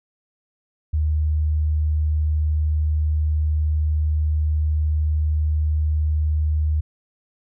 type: tone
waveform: sine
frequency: 76.6 Hz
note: D#2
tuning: 27 cents flat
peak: -17 dBFS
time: 0.93-6.81 s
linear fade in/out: 10 ms
effects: none